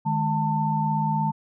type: tone cluster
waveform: sine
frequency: 153.1 / 209.7 / 893 Hz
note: D#3 / G#3 / A5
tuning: -28 / +17 / +25 cents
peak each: -25 / -28 / -24 dBFS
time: 0.05-1.32 s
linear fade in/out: 20 ms
effects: none